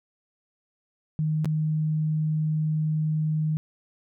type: tone with dropouts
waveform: sine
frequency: 155.1 Hz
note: D#3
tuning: 5 cents flat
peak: -22 dBFS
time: 1.19-3.57 s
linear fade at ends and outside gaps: 0 ms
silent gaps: 1.446-1.456 s
effects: none